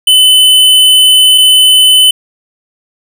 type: tone pair in turn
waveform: square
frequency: 3023 / 3023 Hz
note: F#7 / F#7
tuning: +36 / +36 cents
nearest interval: unison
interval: 0 cents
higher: neither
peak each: -3 dBFS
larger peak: neither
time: 0.07-1.38 / 1.38-2.11 s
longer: first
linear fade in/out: 5 ms
effects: none